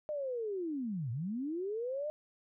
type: linear two-way sweep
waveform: sine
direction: down then up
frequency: 615 to 109.3 to 615 Hz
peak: -34 dBFS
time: 0.09-2.1 s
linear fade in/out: 0 ms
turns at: 1.11 s
effects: none